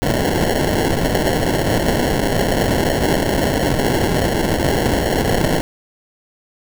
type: noise with sample-and-hold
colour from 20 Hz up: violet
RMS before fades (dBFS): -17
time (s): 0.02-5.61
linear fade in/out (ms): 0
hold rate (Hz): 1225
effects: none